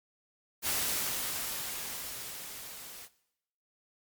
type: noise with level ramp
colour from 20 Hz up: white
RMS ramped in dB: -30 to -47 dBFS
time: 0.62-3.09 s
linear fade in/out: 50 ms
effects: noise-tail reverb RT60 0.8 s tail -18 dB re dry + MP3 96 kbps